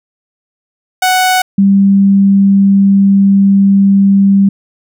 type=tone pair in turn; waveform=sawtooth / sine; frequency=742 / 197.06 Hz; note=F#5 / G3; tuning=+5 / +9 cents; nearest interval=octave + major seventh; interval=2296 cents; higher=first; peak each=-4 dBFS; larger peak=neither; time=1.02-1.42 / 1.58-4.49 s; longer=second; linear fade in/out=5 ms; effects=none